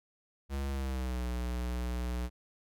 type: tone with pitch glide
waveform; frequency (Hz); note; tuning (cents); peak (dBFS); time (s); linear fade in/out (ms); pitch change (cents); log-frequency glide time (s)
square; 68.8 to 60.94; C#2 to B1; -12 to -22; -33; 0.49-2.3; 50; -210; 0.7-1.24
effects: none